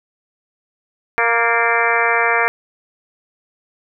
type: harmonic tone with a mistuned harmonic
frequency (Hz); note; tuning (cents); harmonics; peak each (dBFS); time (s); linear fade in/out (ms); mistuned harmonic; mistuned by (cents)
233.1; A#3; 0; 2 / 3 / 4 / 5 / 6 / 7 / 8 / 9 / 10; -22 / -22 / -22 / -22 / -22 / -22 / -22 / -22 / -22; 1.18-2.48; 0; 8; -50
effects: none